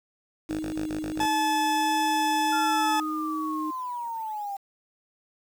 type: tone with vibrato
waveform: sine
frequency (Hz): 311.1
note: D#4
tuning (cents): 0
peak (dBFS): -29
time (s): 0.49-3.71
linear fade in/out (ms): 10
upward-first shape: sine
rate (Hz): 1.5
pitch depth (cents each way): 9
type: tone bursts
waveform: 5% pulse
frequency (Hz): 51.91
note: G#1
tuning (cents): 0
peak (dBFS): -23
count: 6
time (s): 0.49-1.255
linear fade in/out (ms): 5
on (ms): 100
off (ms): 33
type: tone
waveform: 40% pulse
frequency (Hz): 864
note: A5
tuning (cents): -32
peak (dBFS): -22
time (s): 1.2-3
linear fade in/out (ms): 2
type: linear sweep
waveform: sine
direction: down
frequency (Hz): 1400 to 784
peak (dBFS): -30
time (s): 2.52-4.57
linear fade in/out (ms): 10
effects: low-pass 12000 Hz 12 dB/octave + 8-bit